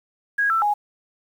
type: tone with pitch steps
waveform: sine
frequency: 1646 / 1331 / 829 Hz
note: G#6 / E6 / G#5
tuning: -16 / +16 / -3 cents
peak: -17 dBFS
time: 0.38-0.74 s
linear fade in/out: 10 ms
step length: 120 ms
effects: 8-bit